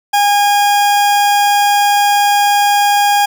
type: tone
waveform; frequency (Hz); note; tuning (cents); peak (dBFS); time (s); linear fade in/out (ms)
40% pulse; 817; G#5; -29; -8; 0.13-3.26; 10
effects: 8-bit